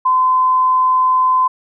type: tone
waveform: sine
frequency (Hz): 1025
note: C6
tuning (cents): -36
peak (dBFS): -10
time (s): 0.05-1.48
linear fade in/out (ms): 10
effects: none